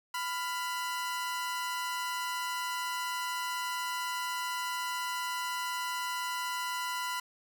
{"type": "tone pair together", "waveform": "sawtooth", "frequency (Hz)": [995.8, 1396.9], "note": ["B5", "F6"], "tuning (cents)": [14, 0], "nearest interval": "tritone", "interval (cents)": 586, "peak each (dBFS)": [-30, -35], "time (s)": [0.14, 7.2], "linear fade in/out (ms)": 5, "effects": []}